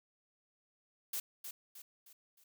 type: noise with echo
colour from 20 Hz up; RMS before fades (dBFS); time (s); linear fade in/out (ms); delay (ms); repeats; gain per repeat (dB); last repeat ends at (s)
blue; -38; 1.13-1.2; 5; 310; 4; -7; 2.44
effects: none